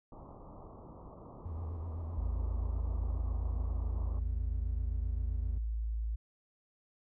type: low-pass noise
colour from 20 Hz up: pink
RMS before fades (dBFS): -50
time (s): 0.12-4.19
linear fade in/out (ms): 2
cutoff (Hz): 1200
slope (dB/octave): 96
type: tone with vibrato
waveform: triangle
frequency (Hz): 82.41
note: E2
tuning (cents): 0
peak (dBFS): -35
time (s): 1.45-5.58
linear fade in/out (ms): 5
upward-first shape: square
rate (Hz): 7.8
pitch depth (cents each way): 69
type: tone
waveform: sine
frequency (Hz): 55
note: A1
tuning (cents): 0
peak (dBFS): -32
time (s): 2.17-6.16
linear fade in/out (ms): 10
effects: none